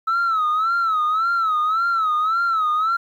sine tone with vibrato, 1303 Hz, E6, 20 cents flat, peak -15 dBFS, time 0.07-2.97 s, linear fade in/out 10 ms, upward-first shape sine, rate 1.8 Hz, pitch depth 110 cents each way, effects tanh soft clip ceiling -15 dBFS + 9-bit

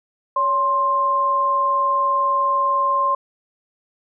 sine tone pair together, 563.2 / 1054 Hz, C#5 / C6, +27 / +12 cents, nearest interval major seventh, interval 1085 cents, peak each -26 / -16 dBFS, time 0.36-3.15 s, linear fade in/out 5 ms, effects none

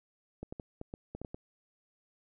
clicks, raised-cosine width 2 ms, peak -27 dBFS, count 9, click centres 0.43 / 0.525 / 0.598 / 0.814 / 0.939 / 1.15 / 1.216 / 1.248 / 1.345 s, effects none

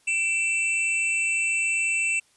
square tone pair together, 2334 / 2673 Hz, D7 / E7, -11 / +23 cents, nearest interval major second, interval 234 cents, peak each -33 / -23 dBFS, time 0.07-2.2 s, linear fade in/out 10 ms, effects white hiss -62 dBFS RMS until 2.36 s + resampled to 24000 Hz

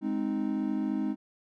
triangle chord, Ab major, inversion none, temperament equal, 207.7 / 261.6 / 311.1 Hz, Ab3 / C4 / Eb4, 0 / 0 / 0 cents, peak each -30 dBFS, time 0.01-1.16 s, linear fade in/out 50 ms, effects none

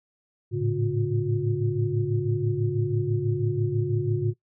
sine tone cluster, 107.1 / 113.2 / 141.2 / 358.9 Hz, A2 / A2 / C#3 / F4, -46 / +50 / +32 / +47 cents, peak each -28 dBFS, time 0.51-4.34 s, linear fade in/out 50 ms, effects noise-tail reverb RT60 0.1 s tail -19 dB re dry

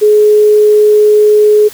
sine tone, 422.1 Hz, G#4, 28 cents sharp, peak -3 dBFS, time 0.01-1.69 s, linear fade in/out 20 ms, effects white hiss -32 dBFS RMS until 1.73 s

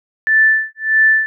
sine tone with tremolo, 1760 Hz, A6, in tune, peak -7 dBFS, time 0.27-1.26 s, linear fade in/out 0 ms, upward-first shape sine, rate 1.6 Hz, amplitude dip 100%, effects none

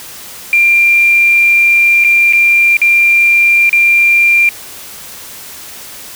sine tone with dropouts, 2382 Hz, D7, 24 cents sharp, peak -5 dBFS, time 0.53-4.49 s, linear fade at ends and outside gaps 1 ms, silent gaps 2.04-2.046 / 2.326-2.333 / 2.769-2.816 / 3.694-3.729 s, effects white hiss -30 dBFS RMS until 6.15 s

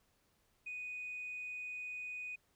sine tone, 2485 Hz, D#7, 3 cents flat, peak -40 dBFS, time 0.66-2.36 s, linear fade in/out 10 ms, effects tanh soft clip ceiling -37 dBFS + pink hiss -75 dBFS RMS until 2.55 s

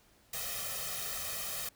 white noise with comb filter, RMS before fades -38 dBFS, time 0.33-1.69 s, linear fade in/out 5 ms, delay 1.6 ms, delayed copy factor +1, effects pink hiss -65 dBFS RMS until 1.75 s

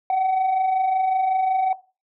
sine tone pair together, 732.6 / 758 Hz, F#5 / F#5, -17 / +42 cents, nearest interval minor second, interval 59 cents, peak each -25 / -17 dBFS, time 0.1-1.73 s, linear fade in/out 2 ms, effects noise-tail reverb RT60 0.3 s tail -17 dB re dry + tanh soft clip ceiling -16 dBFS

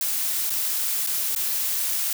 blue noise with dropouts, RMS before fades -25 dBFS, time 0.01-2.13 s, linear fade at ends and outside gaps 2 ms, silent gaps 0.497-0.503 / 1.065-1.071 / 1.351-1.361 s, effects none

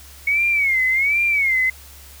sine tone with vibrato, 2202 Hz, C#7, 12 cents flat, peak -15 dBFS, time 0.27-1.7 s, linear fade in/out 5 ms, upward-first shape sine, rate 1.3 Hz, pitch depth 140 cents each way, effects added 69 Hz sine -43 dBFS peak until 2.2 s + white hiss -44 dBFS RMS until 2.2 s

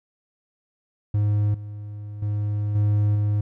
triangle tone with level steps, 104 Hz, G#2, 3 cents sharp, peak -16 / -30 / -20 / -15 / -17 dBFS, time 1.14-3.41 s, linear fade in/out 5 ms, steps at 1.54 / 2.22 / 2.75 / 3.15 s, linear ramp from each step 5 ms, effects none

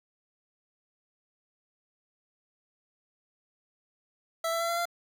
25% pulse tone with pitch steps, 660 / 667.3 / 674.6 / 682.1 / 689.6 Hz, E5 / E5 / E5 / F5 / F5, +2 / +21 / +40 / -41 / -22 cents, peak -24 dBFS, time 4.44-4.855 s, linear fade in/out 5 ms, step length 83 ms, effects 11-bit

